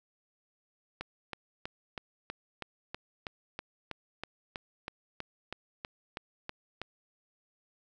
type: click train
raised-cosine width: 0.3 ms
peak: -21 dBFS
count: 19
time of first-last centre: 1.01-6.816 s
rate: 3.1 Hz
effects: none